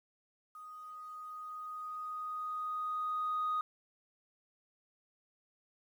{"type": "tone with level ramp", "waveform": "sine", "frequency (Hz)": 1244.5, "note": "D#6", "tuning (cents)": 0, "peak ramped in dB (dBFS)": [-47, -29], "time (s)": [0.55, 3.61], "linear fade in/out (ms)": 2, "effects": ["tanh soft clip ceiling -28 dBFS", "11-bit"]}